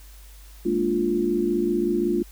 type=chord; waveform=sine; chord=Bb dominant seventh; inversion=third; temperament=equal; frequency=207.7 / 233.1 / 293.7 / 349.2 Hz; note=Ab3 / Bb3 / D4 / F4; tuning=0 / 0 / 0 / 0 cents; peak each=-28 / -28 / -28 / -22 dBFS; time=0.65-2.23 s; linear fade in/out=10 ms; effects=added 50 Hz sine -43 dBFS peak until 2.31 s + white hiss -52 dBFS RMS until 2.31 s